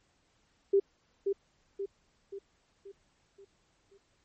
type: tone with echo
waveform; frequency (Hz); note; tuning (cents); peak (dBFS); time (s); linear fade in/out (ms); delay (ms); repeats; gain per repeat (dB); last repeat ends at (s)
sine; 395.5; G4; +15; -20; 0.73-0.8; 10; 530; 6; -6; 3.98
effects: pink hiss -71 dBFS RMS until 4.24 s + MP3 32 kbps